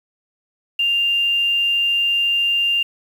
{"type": "tone with quantisation", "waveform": "sine", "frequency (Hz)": 2794, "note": "F7", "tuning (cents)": 0, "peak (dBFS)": -15, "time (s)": [0.79, 2.83], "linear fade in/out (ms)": 5, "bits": 7, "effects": []}